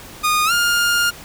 sawtooth tone with pitch glide, 1228 to 1410.6 Hz, D#6 to F6, -23 to +17 cents, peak -11 dBFS, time 0.23-1.11 s, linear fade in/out 20 ms, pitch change +240 cents, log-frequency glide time 0.45-0.52 s, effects pink hiss -38 dBFS RMS until 1.24 s

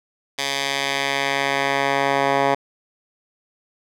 10% pulse tone with band-pass filter sweep, 138.59 Hz, C#3, in tune, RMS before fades -21 dBFS, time 0.38-2.55 s, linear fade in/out 10 ms, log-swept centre 4000 to 1000 Hz, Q 0.92, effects none

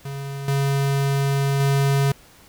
square tone with level steps, 138.7 Hz, C#3, 1 cent sharp, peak -29 / -19 / -17 dBFS, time 0.05-2.12 s, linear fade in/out 5 ms, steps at 0.48 / 1.6 s, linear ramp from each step 2 ms, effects pink hiss -50 dBFS RMS until 2.48 s

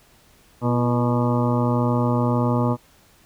harmonic tone with a mistuned harmonic, 121.5 Hz, B2, 28 cents flat, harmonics 1 / 2 / 3 / 4 / 5 / 7 / 8 / 9 / 10, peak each -21 / -22 / -30 / -28 / -29 / -30 / -32 / -32 / -34 dBFS, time 0.61-2.77 s, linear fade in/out 50 ms, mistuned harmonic 3, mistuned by -64 cents, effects pink hiss -55 dBFS RMS until 3.25 s

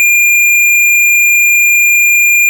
square tone, 2405 Hz, D7, 41 cents sharp, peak -6 dBFS, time 0-2.49 s, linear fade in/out 0 ms, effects none

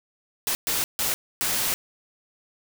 white noise bursts at uneven times, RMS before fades -25 dBFS, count 4, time 0.47-0.55 / 0.67-0.84 / 0.99-1.14 / 1.41-1.74 s, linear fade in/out 0 ms, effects none

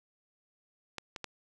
clicks, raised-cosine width 0.2 ms, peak -20 / -22 / -20 dBFS, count 3, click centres 0.983 / 1.162 / 1.243 s, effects none

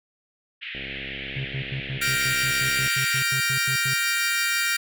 pink band-pass noise, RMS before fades -35 dBFS, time 0.61-3.24 s, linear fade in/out 20 ms, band 1800 to 3300 Hz, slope 48 dB/octave
click train, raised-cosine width 2 ms, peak -27 dBFS, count 145, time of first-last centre 0.75-2.877 s, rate 67.7 Hz
triangle tone bursts, 133.5 Hz, C3, 35 cents sharp, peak -26 dBFS, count 15, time 1.36-3.938 s, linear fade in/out 5 ms, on 86 ms, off 92 ms
sawtooth chord, G minor seventh, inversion third, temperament equal, 1396.9 / 1568 / 1864.7 / 2349 Hz, F6 / G6 / Bb6 / D7, 0 / 0 / 0 / 0 cents, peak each -24 / -27 / -23 / -23 dBFS, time 2.01-4.77 s, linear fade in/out 10 ms
effects none

